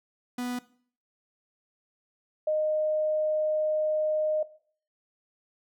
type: tone pair in turn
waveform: 45% pulse / sine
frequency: 246.6 / 616.4 Hz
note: B3 / D#5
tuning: -2 / -16 cents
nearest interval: octave + major third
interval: 1586 cents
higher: second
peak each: -30 / -23 dBFS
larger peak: second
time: 0.38-0.59 / 2.47-4.43 s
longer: second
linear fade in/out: 5 ms
effects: noise-tail reverb RT60 0.5 s tail -18 dB re dry